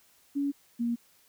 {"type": "tone pair in turn", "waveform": "sine", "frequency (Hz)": [282.2, 235.8], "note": ["C#4", "A#3"], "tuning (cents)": [31, 20], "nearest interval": "minor third", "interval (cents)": 311, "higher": "first", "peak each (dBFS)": -26, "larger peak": "neither", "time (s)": [[0.35, 0.52], [0.79, 0.96]], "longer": "neither", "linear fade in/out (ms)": 20, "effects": ["white hiss -63 dBFS RMS until 1.28 s"]}